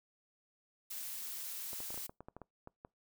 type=noise; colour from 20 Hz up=blue; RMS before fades=-43 dBFS; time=0.9-2.07 s; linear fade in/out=10 ms
type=clicks; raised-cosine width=1 ms; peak=-34 dBFS; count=12; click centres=1.732 / 1.804 / 1.905 / 1.943 / 1.977 / 2.095 / 2.206 / 2.285 / 2.366 / 2.417 / 2.674 / 2.849 s
effects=noise-tail reverb RT60 0.2 s tail -25 dB re dry